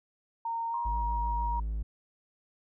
sine tone with pitch glide, 921 to 946.9 Hz, A#5 to A#5, -21 to +27 cents, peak -30 dBFS, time 0.45-1.6 s, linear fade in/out 5 ms, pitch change +48 cents, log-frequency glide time 0.7-0.77 s
sine tone with exponential decay, 1046.5 Hz, C6, in tune, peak -34 dBFS, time 0.74-1.2 s, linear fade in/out 2 ms, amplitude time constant 100 ms
triangle tone, 53.8 Hz, A1, 38 cents flat, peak -28 dBFS, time 0.85-1.83 s, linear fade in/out 10 ms
effects none

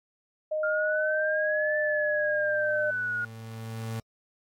sine tone with pitch glide, 618 to 602.5 Hz, D#5 to D5, -12 to +44 cents, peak -26 dBFS, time 0.51-2.91 s, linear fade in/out 10 ms, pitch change -44 cents, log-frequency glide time 1.35-2.03 s
sine exponential two-way sweep, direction up then down, 1398 to 1760 to 1435 Hz, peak -27 dBFS, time 0.63-3.25 s, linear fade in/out 5 ms, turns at 1.78 s
35% pulse tone with exponential growth, 112.6 Hz, A2, 40 cents sharp, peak -29 dBFS, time 1.42-4 s, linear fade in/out 5 ms, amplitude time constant 560 ms
effects AAC 64 kbps

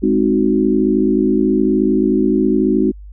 sine chord, Ab dominant seventh, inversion none, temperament equal, 207.7 / 261.6 / 311.1 / 370 Hz, Ab3 / C4 / Eb4 / Gb4, 0 / 0 / 0 / 0 cents, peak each -17 dBFS, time 0.02-2.92 s, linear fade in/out 20 ms, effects added 50 Hz sine -32 dBFS peak until 3.12 s

